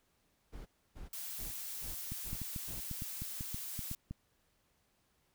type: noise bursts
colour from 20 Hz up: brown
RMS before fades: -47 dBFS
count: 6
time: 0.52-2.81 s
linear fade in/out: 20 ms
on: 140 ms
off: 290 ms
type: noise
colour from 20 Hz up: blue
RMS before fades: -43 dBFS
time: 1.13-3.95 s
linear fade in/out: 2 ms
type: clicks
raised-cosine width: 5 ms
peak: -29 dBFS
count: 12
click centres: 2.12 / 2.331 / 2.417 / 2.562 / 2.913 / 3.021 / 3.22 / 3.409 / 3.545 / 3.792 / 3.914 / 4.11 s
effects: pink hiss -75 dBFS RMS until 5.34 s